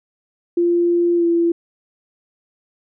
sine tone with pitch glide, 345.7 to 339 Hz, F4 to E4, -18 to +49 cents, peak -13 dBFS, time 0.57-1.52 s, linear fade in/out 5 ms, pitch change -33 cents, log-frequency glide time 1.16-1.25 s, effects none

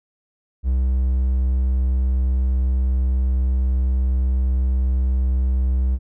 triangle tone, 64.1 Hz, C2, 35 cents flat, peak -14 dBFS, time 0.63-5.99 s, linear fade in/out 50 ms, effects none

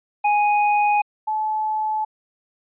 square / sine tone pair in turn, 830 / 863.1 Hz, G#5 / A5, -1 / -34 cents, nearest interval minor second, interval 67 cents, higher second, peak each -16 / -20 dBFS, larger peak first, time 0.24-1.02 / 1.27-2.05 s, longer neither, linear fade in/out 10 ms, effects resampled to 8000 Hz

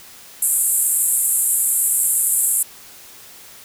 pink band-pass noise, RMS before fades -18 dBFS, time 0.42-2.63 s, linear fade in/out 5 ms, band 7600 to 13000 Hz, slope 96 dB/octave, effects white hiss -42 dBFS RMS until 3.64 s

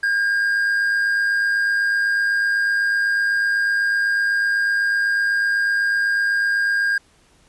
triangle tone with amplitude modulation, 1614 Hz, G#6, 50 cents flat, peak -13 dBFS, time 0.03-6.98 s, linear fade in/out 5 ms, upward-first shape sine, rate 108 Hz, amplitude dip 40%, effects pink hiss -56 dBFS RMS until 7.48 s + resampled to 24000 Hz

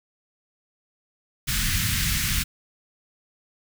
pink band-stop noise, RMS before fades -24 dBFS, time 1.47-2.44 s, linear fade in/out 20 ms, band 190 to 1600 Hz, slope 24 dB/octave, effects none

